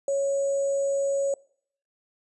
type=tone with sample-and-hold; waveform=sine; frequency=554.4 Hz; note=C#5; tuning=in tune; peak=-22 dBFS; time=0.08-1.34 s; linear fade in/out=2 ms; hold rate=7350 Hz; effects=noise-tail reverb RT60 0.6 s tail -23 dB re dry + resampled to 24000 Hz